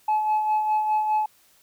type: tone with tremolo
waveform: sine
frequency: 857 Hz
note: A5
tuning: 46 cents flat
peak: -16 dBFS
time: 0.08-1.26 s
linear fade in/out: 5 ms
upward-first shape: sine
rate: 4.9 Hz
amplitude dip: 50%
effects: tanh soft clip ceiling -17 dBFS + white hiss -59 dBFS RMS until 1.62 s